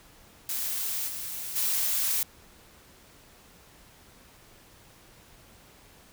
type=noise with level steps; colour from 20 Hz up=blue; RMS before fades=-31 / -36 / -27 dBFS; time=0.49-2.23 s; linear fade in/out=2 ms; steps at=1.07 / 1.55 s; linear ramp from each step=20 ms; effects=pink hiss -55 dBFS RMS until 6.12 s